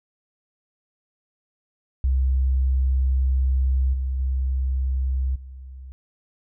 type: tone with level steps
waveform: sine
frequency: 65.41 Hz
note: C2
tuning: in tune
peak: -17 / -22 / -20 / -36 dBFS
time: 2.04-5.92 s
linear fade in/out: 0 ms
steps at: 3.93 / 4.19 / 5.35 s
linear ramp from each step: 10 ms
effects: none